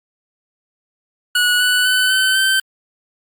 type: tone with pitch steps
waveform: 25% pulse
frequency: 1464 / 1484.4 / 1505.2 / 1526.2 / 1547.5 Hz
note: F#6 / F#6 / F#6 / G6 / G6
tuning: -19 / +5 / +29 / -47 / -23 cents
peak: -9 dBFS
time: 1.35-2.6 s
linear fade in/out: 5 ms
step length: 250 ms
effects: Opus 48 kbps